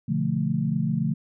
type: chord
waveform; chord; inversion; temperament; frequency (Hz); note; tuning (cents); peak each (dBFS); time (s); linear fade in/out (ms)
sine; B half-diminished seventh; none; equal; 123.47 / 146.83 / 174.61 / 220; B2 / D3 / F3 / A3; 0 / 0 / 0 / 0; -32 / -26 / -27 / -27; 0.08-1.14; 10
effects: none